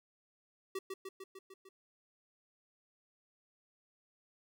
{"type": "tone with echo", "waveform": "square", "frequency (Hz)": 383.4, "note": "G4", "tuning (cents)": -38, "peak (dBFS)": -37, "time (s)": [0.75, 0.79], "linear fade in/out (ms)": 5, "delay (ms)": 150, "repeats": 6, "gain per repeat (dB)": -3, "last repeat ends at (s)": 1.69, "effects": []}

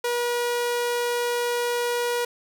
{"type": "tone", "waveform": "sawtooth", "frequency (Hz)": 481.3, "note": "B4", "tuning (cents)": -45, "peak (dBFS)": -19, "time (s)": [0.04, 2.25], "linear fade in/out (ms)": 5, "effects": []}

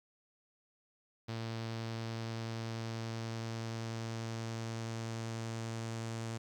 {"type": "tone with low-pass filter sweep", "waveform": "sawtooth", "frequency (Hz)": 113.8, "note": "A#2", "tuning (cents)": -41, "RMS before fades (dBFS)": -40, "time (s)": [1.28, 6.38], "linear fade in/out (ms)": 10, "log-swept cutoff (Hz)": [4700, 7400], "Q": 1.9, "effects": ["11-bit"]}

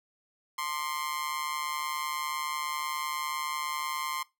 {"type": "tone with amplitude modulation", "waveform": "sawtooth", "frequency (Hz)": 1051, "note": "C6", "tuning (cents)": 7, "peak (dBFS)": -24, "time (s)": [0.58, 4.23], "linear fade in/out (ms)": 5, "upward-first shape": "sine", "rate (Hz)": 150, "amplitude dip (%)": 80, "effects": ["noise-tail reverb RT60 0.2 s tail -20 dB re dry"]}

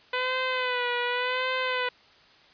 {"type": "tone with vibrato", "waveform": "10% pulse", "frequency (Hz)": 500, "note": "B4", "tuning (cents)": 21, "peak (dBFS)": -17, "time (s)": [0.13, 1.89], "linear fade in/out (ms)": 5, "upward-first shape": "sine", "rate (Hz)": 0.89, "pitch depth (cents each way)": 52, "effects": ["white hiss -56 dBFS RMS until 2.53 s", "resampled to 11025 Hz"]}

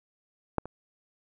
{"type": "clicks", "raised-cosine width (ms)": 1, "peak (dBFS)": [-11, -25], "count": 2, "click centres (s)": [0.583, 0.656], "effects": []}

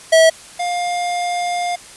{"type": "tone pair in turn", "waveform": "square", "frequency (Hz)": [648, 706.2], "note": ["E5", "F5"], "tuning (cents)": [-30, 19], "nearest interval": "minor second", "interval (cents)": 149, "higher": "second", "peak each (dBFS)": [-8, -19], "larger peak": "first", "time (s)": [[0.12, 0.3], [0.59, 1.76]], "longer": "second", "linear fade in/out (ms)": 10, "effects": ["white hiss -39 dBFS RMS until 1.96 s", "resampled to 24000 Hz"]}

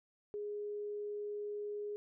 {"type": "tone", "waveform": "sine", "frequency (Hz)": 414.6, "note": "G#4", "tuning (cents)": -3, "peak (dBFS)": -38, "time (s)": [0.34, 1.96], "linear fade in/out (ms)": 0, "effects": []}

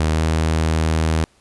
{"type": "tone with pitch glide", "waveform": "sawtooth", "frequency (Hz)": [78.1, 79.74], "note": ["D#2", "D#2"], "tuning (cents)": [7, 43], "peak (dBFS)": -12, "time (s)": [0, 1.24], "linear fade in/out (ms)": 0, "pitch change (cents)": 36, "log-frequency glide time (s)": [0.1, 0.22], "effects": ["pink hiss -57 dBFS RMS until 1.4 s", "resampled to 24000 Hz"]}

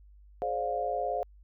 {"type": "chord", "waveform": "sine", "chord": "D half-diminished seventh", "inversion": "second", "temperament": "just", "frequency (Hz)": [422.9, 528.6, 587.3, 704.8], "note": ["Ab4", "C5", "D5", "F5"], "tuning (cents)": [31, 18, 0, 16], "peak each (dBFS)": [-37, -34, -37, -31], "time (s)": [0.42, 1.23], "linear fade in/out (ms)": 0, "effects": ["added 50 Hz sine -52 dBFS peak until 1.43 s"]}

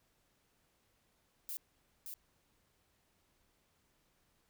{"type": "noise with echo", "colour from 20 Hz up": "violet", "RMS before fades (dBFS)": -42, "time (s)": [1.49, 1.57], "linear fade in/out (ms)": 0, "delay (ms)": 570, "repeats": 1, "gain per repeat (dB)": -4, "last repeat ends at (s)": 2.14, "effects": ["pink hiss -75 dBFS RMS until 4.49 s"]}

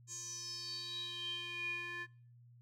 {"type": "tone with band-pass filter sweep", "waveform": "square", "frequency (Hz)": 349.2, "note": "F4", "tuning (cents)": 0, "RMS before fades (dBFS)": -43, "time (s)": [0.07, 2.07], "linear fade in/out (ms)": 50, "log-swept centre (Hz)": [7000, 1900], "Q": 9.5, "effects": ["noise-tail reverb RT60 0.5 s tail -24 dB re dry", "added 120 Hz sine -58 dBFS peak until 2.61 s"]}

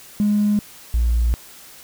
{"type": "tone pair in turn", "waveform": "triangle", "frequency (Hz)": [207.7, 58.28], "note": ["G#3", "A#1"], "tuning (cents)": [0, 0], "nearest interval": "octave + minor seventh", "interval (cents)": 2200, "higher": "first", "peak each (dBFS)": -11, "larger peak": "neither", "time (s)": [[0.2, 0.59], [0.94, 1.34]], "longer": "second", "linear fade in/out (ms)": 0, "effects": ["tanh soft clip ceiling -12 dBFS", "white hiss -43 dBFS RMS until 1.83 s"]}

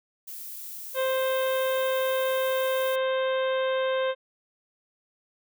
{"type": "noise", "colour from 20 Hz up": "violet", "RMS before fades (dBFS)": -39, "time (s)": [0.27, 2.96], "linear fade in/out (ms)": 10}
{"type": "harmonic tone", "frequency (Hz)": 524, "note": "C5", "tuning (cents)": 2, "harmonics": [1, 2, 3, 4, 5, 6, 7], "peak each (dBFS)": [-24, -33, -35, -41, -42, -41, -41], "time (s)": [0.94, 4.15], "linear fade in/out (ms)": 50}
{"effects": []}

